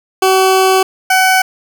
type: tone pair in turn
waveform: 20% pulse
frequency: 378.9 / 752.6 Hz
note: F#4 / F#5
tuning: +41 / +29 cents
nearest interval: octave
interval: 1188 cents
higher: second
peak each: -3 dBFS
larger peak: neither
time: 0.22-0.83 / 1.1-1.42 s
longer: first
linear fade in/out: 5 ms
effects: none